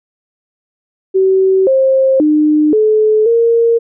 sine tone with pitch steps, 380.9 / 531 / 303.3 / 430.9 / 463.5 Hz, G4 / C5 / D#4 / A4 / A#4, -50 / +25 / -44 / -36 / -10 cents, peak -7 dBFS, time 1.14-3.79 s, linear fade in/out 20 ms, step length 530 ms, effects none

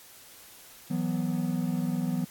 triangle chord, E suspended second, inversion none, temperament equal, 164.81 / 185 / 246.9 Hz, E3 / F#3 / B3, 0 / 0 / 0 cents, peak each -29 dBFS, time 0.9-2.25 s, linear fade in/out 10 ms, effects white hiss -51 dBFS RMS until 2.3 s + AAC 64 kbps

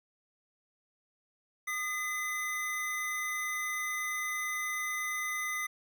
square tone pair together, 1222 / 2027 Hz, D#6 / B6, -32 / +45 cents, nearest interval major sixth, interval 877 cents, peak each -40 / -34 dBFS, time 1.67-5.67 s, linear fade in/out 10 ms, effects none

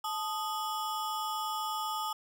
square ring-modulated tone, 1056 Hz, C6, 16 cents sharp, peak -30 dBFS, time 0.04-2.13 s, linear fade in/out 5 ms, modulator 186 Hz, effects none

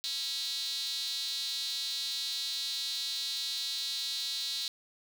square tone with high-pass filter, 149.2 Hz, D3, 28 cents sharp, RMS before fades -35 dBFS, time 0.04-4.68 s, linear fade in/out 0 ms, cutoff 4000 Hz, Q 6.6, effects none

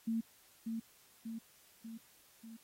sine tone with echo, 226.3 Hz, A3, 49 cents sharp, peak -32 dBFS, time 0.07-0.21 s, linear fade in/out 10 ms, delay 590 ms, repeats 4, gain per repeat -4 dB, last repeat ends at 2.57 s, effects white hiss -65 dBFS RMS until 2.63 s + AAC 48 kbps

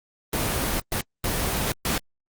pink noise bursts at uneven times, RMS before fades -25 dBFS, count 4, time 0.33-0.8 / 0.92-1.01 / 1.24-1.72 / 1.85-1.98 s, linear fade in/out 2 ms, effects Opus 24 kbps

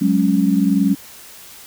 sine chord, F# suspended second, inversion none, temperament equal with one note detuned, 186.71 / 207.7 / 277.2 Hz, F#3 / G#3 / C#4, +16 / 0 / 0 cents, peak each -17 dBFS, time 0.01-0.95 s, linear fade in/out 10 ms, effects white hiss -40 dBFS RMS until 1.66 s

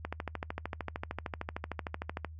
click train, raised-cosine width 0.5 ms, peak -20 dBFS, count 30, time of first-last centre 0.05-2.247 s, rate 13.2 Hz, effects noise-tail reverb RT60 0.1 s tail -25 dB re dry + added 79 Hz sine -44 dBFS peak until 2.39 s

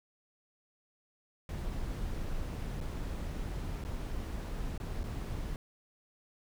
brown noise with dropouts, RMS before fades -37 dBFS, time 1.49-5.56 s, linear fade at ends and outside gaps 1 ms, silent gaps 2.804-2.811 / 3.84-3.849 / 4.778-4.8 / 5.033-5.039 s, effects none

